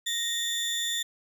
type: tone pair together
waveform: 30% pulse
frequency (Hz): 1864.7 / 3520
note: A#6 / A7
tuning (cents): 0 / 0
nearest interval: major seventh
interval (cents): 1100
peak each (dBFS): -31 / -26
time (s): 0.06-1.03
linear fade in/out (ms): 10
effects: none